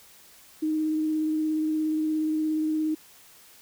sine tone with vibrato, 311.1 Hz, D#4, in tune, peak -23 dBFS, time 0.62-2.95 s, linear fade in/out 10 ms, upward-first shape sine, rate 17 Hz, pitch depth 13 cents each way, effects white hiss -53 dBFS RMS until 3.61 s

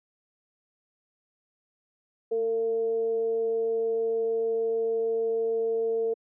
sine tone with frequency modulation, 453.3 Hz, A#4, 48 cents flat, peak -23 dBFS, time 2.31-6.14 s, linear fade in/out 10 ms, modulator 229 Hz, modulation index 0.25, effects high-pass 300 Hz 12 dB/octave

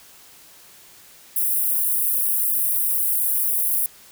white high-pass noise, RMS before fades -21 dBFS, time 1.36-3.86 s, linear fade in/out 2 ms, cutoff 9700 Hz, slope 48 dB/octave, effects white hiss -48 dBFS RMS until 4.11 s

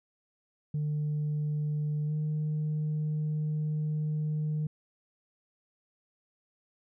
sine tone with pitch glide, 150 to 152.8 Hz, D3 to D#3, +37 to -31 cents, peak -26 dBFS, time 0.74-4.67 s, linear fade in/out 5 ms, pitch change +32 cents, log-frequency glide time 2.06-2.13 s, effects tanh soft clip ceiling -26 dBFS

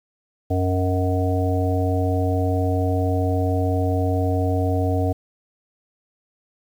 harmonic tone with a mistuned harmonic, 92.5 Hz, F#2, in tune, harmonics 1 / 3 / 5 / 7 / 8, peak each -20 / -25 / -27 / -28 / -29 dBFS, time 0.5-5.13 s, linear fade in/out 10 ms, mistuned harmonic 7, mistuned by -32 cents, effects 8-bit

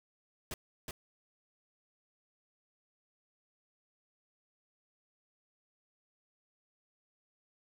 pink noise with echo, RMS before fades -40 dBFS, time 0.51-0.54 s, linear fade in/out 2 ms, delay 370 ms, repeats 1, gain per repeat -2 dB, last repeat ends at 0.91 s, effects none

